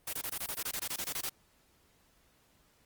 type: noise bursts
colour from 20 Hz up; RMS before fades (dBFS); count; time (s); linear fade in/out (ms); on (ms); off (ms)
white; -36; 15; 0.07-1.293; 5; 61; 22
effects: pink hiss -68 dBFS RMS until 2.85 s + Opus 32 kbps